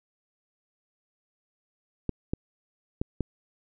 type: clicks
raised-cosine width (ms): 3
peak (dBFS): -14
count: 4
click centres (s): 2.093 / 2.335 / 3.015 / 3.207
effects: none